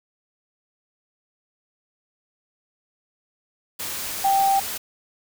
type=tone in noise; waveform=sine; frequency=784 Hz; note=G5; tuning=in tune; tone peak=-16 dBFS; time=4.24-4.6 s; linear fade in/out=10 ms; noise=white; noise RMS=-30 dBFS; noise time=3.79-4.78 s; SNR=+11 dB; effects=none